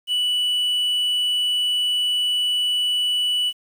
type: tone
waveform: triangle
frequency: 2960 Hz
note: F#7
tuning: in tune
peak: -17 dBFS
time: 0.07-3.53 s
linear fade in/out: 50 ms
effects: 8-bit